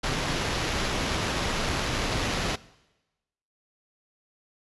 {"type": "noise with sample-and-hold", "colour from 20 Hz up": "pink", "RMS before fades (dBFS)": -28, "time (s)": [0.03, 2.56], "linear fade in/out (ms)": 10, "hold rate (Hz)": 8820, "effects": ["noise-tail reverb RT60 1.0 s tail -20 dB re dry", "resampled to 24000 Hz"]}